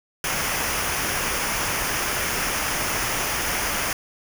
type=noise with comb filter; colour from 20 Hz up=pink; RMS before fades=-25 dBFS; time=0.24-3.93 s; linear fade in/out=2 ms; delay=0.25 ms; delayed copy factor=-0.6; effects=none